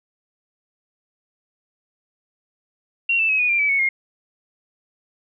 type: tone with pitch steps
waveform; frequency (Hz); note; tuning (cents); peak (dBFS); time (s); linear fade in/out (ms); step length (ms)
sine; 2746 / 2649 / 2556 / 2466 / 2380 / 2296 / 2215 / 2137; F7 / E7 / D#7 / D#7 / D7 / D7 / C#7 / C7; -30 / +8 / +46 / -16 / +22 / -40 / -2 / +36; -16; 3.09-3.89; 5; 100
effects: none